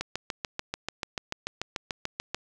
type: click train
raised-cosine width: 0.2 ms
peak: -13 dBFS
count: 17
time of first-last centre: 0.01-2.346 s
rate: 6.85 Hz
effects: none